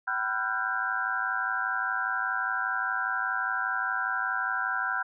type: tone cluster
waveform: sine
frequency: 765 / 992 / 1366 / 1478 / 1583 Hz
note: G5 / B5 / F6 / F#6 / G6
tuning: -42 / +7 / -39 / -2 / +17 cents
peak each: -36 / -35 / -32 / -32 / -32 dBFS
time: 0.07-5.03 s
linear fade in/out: 10 ms
effects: none